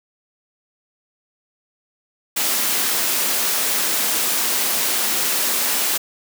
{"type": "high-pass noise", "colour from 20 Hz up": "white", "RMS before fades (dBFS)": -20, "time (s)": [2.36, 5.98], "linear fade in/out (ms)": 10, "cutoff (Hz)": 190, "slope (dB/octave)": 24, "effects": []}